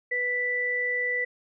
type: tone pair together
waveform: sine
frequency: 493.9 / 1975.6 Hz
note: B4 / B6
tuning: 0 / 0 cents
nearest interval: 2 octaves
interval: 2400 cents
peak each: -33 / -25 dBFS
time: 0.11-1.25 s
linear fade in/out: 10 ms
effects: none